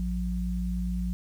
sine tone pair together, 56.7 / 180 Hz, A#1 / F#3, -47 / -47 cents, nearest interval octave + minor sixth, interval 2000 cents, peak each -29 / -30 dBFS, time 0-1.13 s, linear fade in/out 0 ms, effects 9-bit

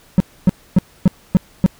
triangle tone bursts, 185.8 Hz, F#3, 7 cents sharp, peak -4 dBFS, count 6, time 0.18-1.662 s, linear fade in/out 0 ms, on 22 ms, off 270 ms, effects pink hiss -49 dBFS RMS until 1.79 s

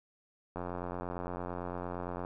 click train, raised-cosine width 1 ms, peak -24 dBFS, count 151, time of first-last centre 0.56-2.249 s, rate 88.8 Hz, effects none

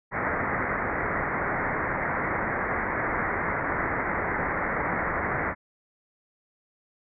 white low-pass noise, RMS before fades -28 dBFS, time 0.11-5.55 s, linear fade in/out 50 ms, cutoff 2100 Hz, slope 96 dB/octave, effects none

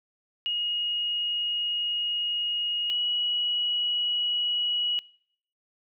sine tone pair in turn, 2878 / 2918 Hz, F#7 / F#7, -49 / -25 cents, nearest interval unison, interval 24 cents, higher second, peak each -25 / -24 dBFS, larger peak second, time 0.46-2.9 / 2.9-4.99 s, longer first, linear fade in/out 0 ms, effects noise-tail reverb RT60 0.7 s tail -26 dB re dry

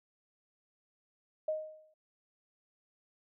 sine tone with exponential decay, 622.3 Hz, D#5, in tune, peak -28 dBFS, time 1.48-1.94 s, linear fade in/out 5 ms, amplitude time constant 100 ms, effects none

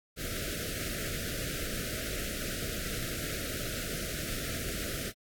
pink band-stop noise, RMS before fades -36 dBFS, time 0.16-5.13 s, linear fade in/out 50 ms, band 670 to 1300 Hz, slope 96 dB/octave, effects AAC 64 kbps

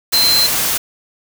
sine tone in noise, 4113 Hz, C8, 30 cents flat, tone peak -11 dBFS, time 0.13-0.47 s, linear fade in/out 10 ms, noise white, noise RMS -17 dBFS, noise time 0.12-0.78 s, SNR +3 dB, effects none

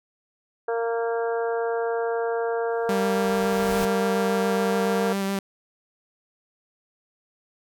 harmonic tone, 231 Hz, A#3, 16 cents flat, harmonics 2 / 3 / 4 / 5 / 6 / 7, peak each -24 / -30 / -35 / -40 / -37 / -38 dBFS, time 0.68-5.13 s, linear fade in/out 5 ms
pink noise with exponential growth, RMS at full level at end -30 dBFS, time 2.7-3.85 s, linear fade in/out 2 ms, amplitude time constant 250 ms
sawtooth tone with vibrato, 196 Hz, G3, in tune, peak -20 dBFS, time 2.89-5.39 s, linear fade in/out 2 ms, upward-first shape square, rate 7.1 Hz, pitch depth 12 cents each way
effects none

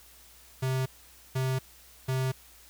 square tone bursts, 130.81 Hz, C3, in tune, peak -27 dBFS, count 3, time 0.62-2.32 s, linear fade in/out 10 ms, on 240 ms, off 490 ms, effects added 60 Hz sine -60 dBFS peak until 2.69 s + white hiss -55 dBFS RMS until 2.69 s

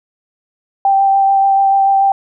sine tone with vibrato, 784 Hz, G5, in tune, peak -8 dBFS, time 0.85-2.12 s, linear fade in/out 2 ms, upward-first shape sine, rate 6.9 Hz, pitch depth 12 cents each way, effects none

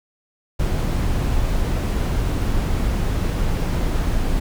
brown noise, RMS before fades -20 dBFS, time 0.59-4.4 s, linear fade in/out 10 ms, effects none

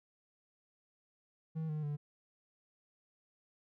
triangle tone with pitch steps, 159.6 / 152.92 / 146.52 Hz, D#3 / D#3 / D3, +44 / -30 / -4 cents, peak -33 dBFS, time 1.55-1.97 s, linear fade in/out 20 ms, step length 140 ms, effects none

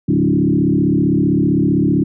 sine tone with frequency modulation, 234.4 Hz, A#3, 10 cents sharp, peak -11 dBFS, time 0.08-2.04 s, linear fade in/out 10 ms, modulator 35.5 Hz, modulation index 2.9, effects none

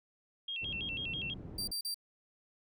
sine tone with vibrato, 2960 Hz, F#7, in tune, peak -36 dBFS, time 0.48-1.34 s, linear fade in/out 5 ms, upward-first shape square, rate 6.1 Hz, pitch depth 160 cents each way
white low-pass noise, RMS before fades -46 dBFS, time 0.61-1.72 s, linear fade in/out 20 ms, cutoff 210 Hz, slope 12 dB/octave
sawtooth tone bursts, 4699 Hz, D8, in tune, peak -32 dBFS, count 3, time 1.58-1.944 s, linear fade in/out 5 ms, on 96 ms, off 38 ms
effects none

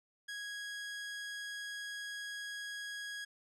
sawtooth tone, 1655 Hz, G#6, 6 cents flat, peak -37 dBFS, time 0.28-3.25 s, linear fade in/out 10 ms, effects low-pass 9000 Hz 12 dB/octave

